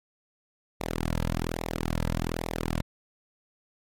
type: tone with flanger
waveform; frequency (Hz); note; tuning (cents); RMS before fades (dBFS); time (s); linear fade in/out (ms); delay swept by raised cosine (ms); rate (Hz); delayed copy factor
sawtooth; 41.2; E1; 0; -30; 0.8-2.82; 10; 0.64 to 2.74; 1.2; -0.85
effects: MP3 64 kbps